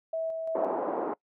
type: tone with tremolo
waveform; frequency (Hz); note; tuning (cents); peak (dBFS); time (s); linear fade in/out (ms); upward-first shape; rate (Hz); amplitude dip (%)
sine; 650; E5; -24; -28; 0.13-0.78; 5; square; 2.9; 30
type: band-pass noise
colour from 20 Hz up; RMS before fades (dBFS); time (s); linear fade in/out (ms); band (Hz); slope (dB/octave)
pink; -31; 0.55-1.14; 5; 330 to 930; 24
effects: noise-tail reverb RT60 0.1 s tail -23 dB re dry